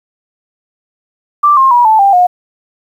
sine tone with pitch steps, 1174.7 / 1064.8 / 965.2 / 875 / 793.1 / 718.9 Hz, D6 / C6 / B5 / A5 / G5 / F5, 0 / +30 / -40 / -10 / +20 / +50 cents, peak -4 dBFS, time 1.43-2.27 s, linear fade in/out 10 ms, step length 140 ms, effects 7-bit

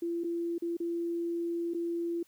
sine tone with dropouts, 340 Hz, F4, 46 cents flat, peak -30 dBFS, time 0.02-2.23 s, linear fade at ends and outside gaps 5 ms, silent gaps 0.237-0.243 / 0.582-0.621 / 0.769-0.801 / 1.737-1.745 s, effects white hiss -66 dBFS RMS until 2.27 s

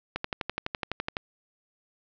click train, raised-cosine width 0.3 ms, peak -13 dBFS, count 13, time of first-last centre 0.16-1.168 s, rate 11.9 Hz, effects low-pass 5000 Hz 12 dB/octave

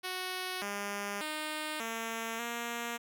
5% pulse tone with pitch steps, 369.3 / 202.5 / 307.2 / 227 / 235.7 Hz, F#4 / G#3 / D#4 / A#3 / A#3, -3 / -43 / -22 / -46 / +19 cents, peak -24 dBFS, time 0.03-2.98 s, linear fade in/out 20 ms, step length 590 ms, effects none

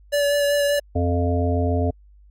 square tone with vibrato, 575 Hz, D5, 37 cents flat, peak -18 dBFS, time 0.12-0.8 s, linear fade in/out 20 ms, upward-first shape sine, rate 5.2 Hz, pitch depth 15 cents each way
harmonic tone, 87.31 Hz, F2, in tune, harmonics 1 / 3 / 5 / 7 / 8, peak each -20 / -25 / -27 / -28 / -29 dBFS, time 0.95-1.91 s, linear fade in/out 10 ms
effects added 50 Hz sine -47 dBFS peak until 2.3 s + AAC 48 kbps

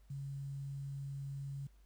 sine tone with quantisation, 138.59 Hz, C#3, in tune, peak -40 dBFS, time 0.1-1.67 s, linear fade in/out 5 ms, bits 11, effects added 50 Hz sine -60 dBFS peak until 1.85 s + pink hiss -75 dBFS RMS until 1.85 s

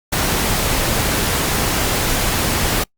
pink noise, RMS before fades -18 dBFS, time 0.12-2.84 s, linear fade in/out 10 ms, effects noise-tail reverb RT60 0.1 s tail -26 dB re dry + Opus 48 kbps

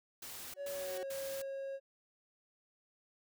white noise bursts, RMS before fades -47 dBFS, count 3, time 0.22-1.42 s, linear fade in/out 5 ms, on 320 ms, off 120 ms
30% pulse tone with exponential growth, 373.1 Hz, F#4, 14 cents sharp, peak -39 dBFS, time 0.34-1.03 s, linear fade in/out 1 ms, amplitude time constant 150 ms
triangle tone with pitch glide, 564 to 544.5 Hz, C#5 to C#5, +30 to -31 cents, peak -37 dBFS, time 0.56-1.8 s, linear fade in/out 50 ms, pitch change -61 cents, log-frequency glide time 0.76-1.01 s
effects none

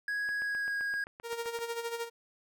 triangle tone with pitch glide, 1661.2 to 1639.3 Hz, G#6 to G#6, 0 to -23 cents, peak -29 dBFS, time 0.08-1.04 s, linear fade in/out 2 ms, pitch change -23 cents, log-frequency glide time 0.39-0.79 s
click train, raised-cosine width 0.5 ms, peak -32 dBFS, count 11, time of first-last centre 0.29-1.589 s, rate 7.7 Hz
sawtooth tone with tremolo, 466.2 Hz, A#4, in tune, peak -28 dBFS, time 1.23-2.1 s, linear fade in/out 50 ms, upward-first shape sine, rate 13 Hz, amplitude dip 65%
effects none

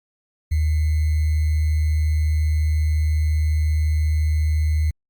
sine tone with sample-and-hold, 77.2 Hz, D#2, 13 cents flat, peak -16 dBFS, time 0.51-4.91 s, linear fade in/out 10 ms, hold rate 2100 Hz, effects Opus 48 kbps

